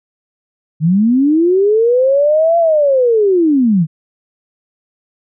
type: linear two-way sweep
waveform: sine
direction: up then down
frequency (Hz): 147.9 to 685 to 147.9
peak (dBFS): -8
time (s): 0.8-3.87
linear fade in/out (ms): 50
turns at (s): 2.58
effects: none